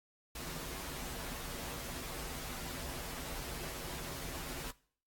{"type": "noise with comb filter", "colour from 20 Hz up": "pink", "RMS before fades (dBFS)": -43, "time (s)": [0.35, 4.71], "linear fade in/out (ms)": 5, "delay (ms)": 9.7, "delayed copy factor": -0.8, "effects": ["noise-tail reverb RT60 0.5 s tail -20 dB re dry", "AAC 64 kbps"]}